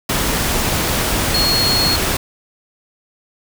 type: tone in noise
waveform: sine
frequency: 4309 Hz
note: C#8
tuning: 50 cents flat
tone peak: -15 dBFS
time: 1.34-1.96 s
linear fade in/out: 5 ms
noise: pink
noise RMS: -18 dBFS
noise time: 0.09-2.17 s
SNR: 0 dB
effects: none